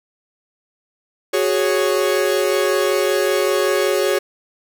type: chord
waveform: 45% pulse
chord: F# suspended second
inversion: none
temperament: equal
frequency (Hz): 370 / 415.3 / 554.4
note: F#4 / G#4 / C#5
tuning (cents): 0 / 0 / 0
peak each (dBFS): -20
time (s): 1.33-4.19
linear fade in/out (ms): 10
effects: none